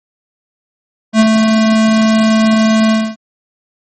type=tone with ADSR envelope; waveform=square; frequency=220 Hz; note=A3; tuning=in tune; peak=-4 dBFS; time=1.13-3.16 s; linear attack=68 ms; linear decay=40 ms; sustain=-4 dB; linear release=250 ms; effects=MP3 32 kbps